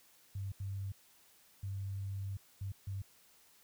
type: tone bursts at uneven times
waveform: sine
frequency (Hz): 98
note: G2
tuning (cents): 0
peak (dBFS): -37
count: 5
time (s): 0.35-0.52 / 0.6-0.92 / 1.63-2.37 / 2.61-2.72 / 2.87-3.02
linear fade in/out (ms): 5
effects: white hiss -65 dBFS RMS until 3.63 s